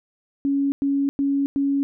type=tone bursts; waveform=sine; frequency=278.6 Hz; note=C#4; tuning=9 cents sharp; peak=-18 dBFS; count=4; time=0.45-1.83 s; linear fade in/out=0 ms; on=270 ms; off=100 ms; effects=none